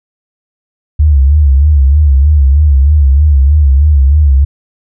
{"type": "tone with vibrato", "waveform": "sine", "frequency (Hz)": 71.4, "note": "D2", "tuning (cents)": -48, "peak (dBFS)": -3, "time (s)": [0.99, 4.45], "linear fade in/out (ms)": 10, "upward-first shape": "sine", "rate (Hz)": 3.2, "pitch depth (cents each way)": 120, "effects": []}